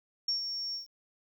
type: tone with ADSR envelope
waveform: sine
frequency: 5500 Hz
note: F8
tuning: 27 cents flat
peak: -26 dBFS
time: 0.28-0.87 s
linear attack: 5 ms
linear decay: 120 ms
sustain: -7 dB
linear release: 130 ms
effects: 10-bit